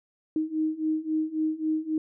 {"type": "beating tone pair", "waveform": "sine", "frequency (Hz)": [311.1, 314.8], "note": ["D#4", "D#4"], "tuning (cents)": [0, 20], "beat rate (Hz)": 3.7, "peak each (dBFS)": [-29, -27], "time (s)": [0.36, 1.98], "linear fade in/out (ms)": 2, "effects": []}